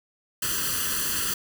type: noise with comb filter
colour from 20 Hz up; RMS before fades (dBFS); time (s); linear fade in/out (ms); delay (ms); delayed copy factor
white; -27; 0.42-1.34; 5; 0.66; +0.95
effects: none